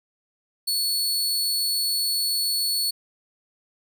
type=tone; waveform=sawtooth; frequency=4413 Hz; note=C#8; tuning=9 cents flat; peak=-19 dBFS; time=0.67-2.91 s; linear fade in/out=10 ms; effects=none